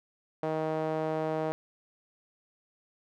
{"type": "tone with band-pass filter", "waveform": "sawtooth", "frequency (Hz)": 157.4, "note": "D#3", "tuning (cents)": 20, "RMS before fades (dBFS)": -31, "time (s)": [0.43, 1.52], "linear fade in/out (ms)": 0, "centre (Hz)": 610, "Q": 1.9, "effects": []}